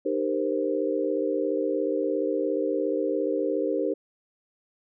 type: chord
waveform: sine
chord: C minor seventh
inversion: first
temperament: equal with one note detuned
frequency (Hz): 304.7 / 392 / 466.2 / 523.3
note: Eb4 / G4 / Bb4 / C5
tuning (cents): -36 / 0 / 0 / 0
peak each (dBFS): -29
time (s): 0.05-3.94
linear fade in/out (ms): 10
effects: none